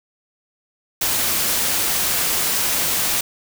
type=noise; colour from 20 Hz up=white; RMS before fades=-20 dBFS; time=1.01-3.21 s; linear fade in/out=5 ms; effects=none